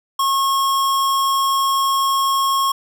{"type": "tone", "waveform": "square", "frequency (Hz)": 1088, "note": "C#6", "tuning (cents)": -33, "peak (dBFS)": -16, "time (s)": [0.19, 2.72], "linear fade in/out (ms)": 5, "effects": []}